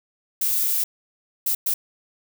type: noise bursts at uneven times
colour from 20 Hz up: violet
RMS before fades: -22 dBFS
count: 3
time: 0.41-0.84 / 1.46-1.55 / 1.66-1.74 s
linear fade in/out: 5 ms
effects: none